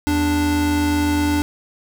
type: tone pair together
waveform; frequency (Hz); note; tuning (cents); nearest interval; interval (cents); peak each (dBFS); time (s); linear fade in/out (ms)
square; 81.89 / 293.7; E2 / D4; -11 / 0; octave + minor seventh; 2211; -23 / -18; 0.07-1.42; 0
effects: 9-bit